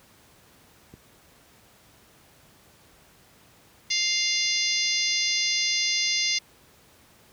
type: click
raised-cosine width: 3 ms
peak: -31 dBFS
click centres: 0.939 s
type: harmonic tone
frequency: 698.5 Hz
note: F5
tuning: in tune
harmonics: 3 / 4 / 5 / 6 / 7 / 8 / 9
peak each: -29 / -32 / -31 / -32 / -27 / -33 / -31 dBFS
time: 3.9-6.39 s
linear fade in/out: 10 ms
effects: pink hiss -56 dBFS RMS until 7.32 s + high-pass 60 Hz 12 dB/octave